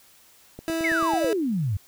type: click train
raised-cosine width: 2 ms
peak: -24 dBFS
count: 7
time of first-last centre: 0.59-1.245 s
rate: 9.16 Hz
type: tone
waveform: 30% pulse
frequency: 327.2 Hz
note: E4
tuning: 13 cents flat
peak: -22 dBFS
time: 0.68-1.33 s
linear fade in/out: 0 ms
type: exponential sweep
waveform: sine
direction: down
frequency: 2275 to 90.5 Hz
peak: -22 dBFS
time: 0.84-1.77 s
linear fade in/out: 5 ms
effects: white hiss -55 dBFS RMS until 1.87 s